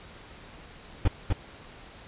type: noise with echo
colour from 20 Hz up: brown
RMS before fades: -19 dBFS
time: 1.05-1.08 s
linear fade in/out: 5 ms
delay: 250 ms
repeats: 1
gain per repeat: -3 dB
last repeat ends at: 1.33 s
effects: pink hiss -48 dBFS RMS until 2.07 s + resampled to 8000 Hz